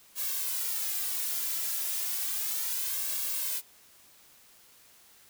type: noise with flanger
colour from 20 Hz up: blue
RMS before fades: -32 dBFS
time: 0.15-3.62 s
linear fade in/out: 50 ms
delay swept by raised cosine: 1.8 to 3 ms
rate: 0.33 Hz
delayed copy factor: +0.75
effects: white hiss -58 dBFS RMS until 5.29 s